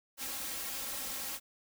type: noise with comb filter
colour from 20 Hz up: white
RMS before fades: -39 dBFS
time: 0.17-1.4 s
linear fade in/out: 50 ms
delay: 3.7 ms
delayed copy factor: +0.9
effects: none